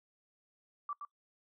sine tone with echo, 1162 Hz, D6, 19 cents flat, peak -35 dBFS, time 0.89-0.93 s, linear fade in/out 2 ms, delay 120 ms, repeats 1, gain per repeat -6 dB, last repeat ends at 1.05 s, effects noise-tail reverb RT60 0.1 s tail -21 dB re dry

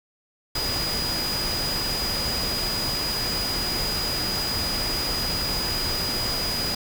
sine tone in noise, 4924 Hz, D#8, 19 cents flat, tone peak -26 dBFS, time 0.55-6.75 s, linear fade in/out 5 ms, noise pink, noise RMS -29 dBFS, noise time 0.55-6.75 s, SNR 0 dB, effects none

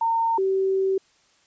sine tone pair in turn, 913 / 383.9 Hz, A#5 / G4, -36 / -36 cents, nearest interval octave + minor third, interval 1500 cents, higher first, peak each -19 dBFS, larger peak neither, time 0.01-0.38 / 0.38-0.98 s, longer second, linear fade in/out 5 ms, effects white hiss -61 dBFS RMS until 1.46 s + resampled to 16000 Hz

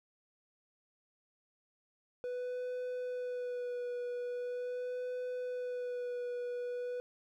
triangle tone with vibrato, 493.9 Hz, B4, in tune, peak -34 dBFS, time 2.24-7 s, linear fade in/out 0 ms, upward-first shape sine, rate 0.42 Hz, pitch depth 20 cents each way, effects none

